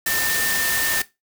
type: tone in noise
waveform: sine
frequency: 1800 Hz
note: A6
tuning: 39 cents sharp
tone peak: -24 dBFS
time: 0.06-1.02 s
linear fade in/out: 5 ms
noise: white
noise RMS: -23 dBFS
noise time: 0.06-1.02 s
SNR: -4 dB
effects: noise-tail reverb RT60 0.2 s tail -17 dB re dry